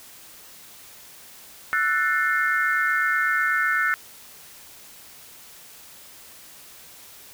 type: chord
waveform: sine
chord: F# half-diminished seventh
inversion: third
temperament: just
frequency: 1332 / 1480 / 1776 / 2131 Hz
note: E6 / F#6 / A6 / C7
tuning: +18 / 0 / +16 / +31 cents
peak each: -26 / -23 / -24 / -29 dBFS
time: 1.73-3.94 s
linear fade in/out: 0 ms
effects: white hiss -46 dBFS RMS until 7.33 s